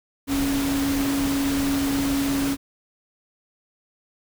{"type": "tone in noise", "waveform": "sine", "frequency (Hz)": 277.2, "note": "C#4", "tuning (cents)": 0, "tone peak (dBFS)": -21, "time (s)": [0.27, 2.57], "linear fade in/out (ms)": 50, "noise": "pink", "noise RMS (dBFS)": -29, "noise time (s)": [0.27, 2.57], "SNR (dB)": 5, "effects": []}